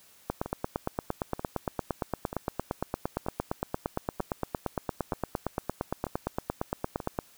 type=two click trains; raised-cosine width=1 ms; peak=-21 / -14 dBFS; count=8 / 61; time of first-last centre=0.46-7.002 / 0.3-7.189 s; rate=1.07 / 8.71 Hz; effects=white hiss -58 dBFS RMS until 7.37 s